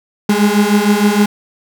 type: beating tone pair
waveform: 35% pulse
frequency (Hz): 203.6 / 210.1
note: G#3 / G#3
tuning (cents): -34 / +20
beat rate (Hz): 6.5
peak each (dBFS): -11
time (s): 0.29-1.26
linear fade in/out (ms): 5
effects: none